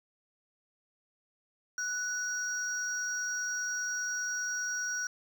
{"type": "tone pair together", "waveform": "triangle", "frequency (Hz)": [1480, 5715], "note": ["F#6", "F8"], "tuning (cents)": [0, 39], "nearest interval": "octave + major seventh", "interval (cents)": 2339, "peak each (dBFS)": [-32, -34], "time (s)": [1.78, 5.07], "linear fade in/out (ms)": 2, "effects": []}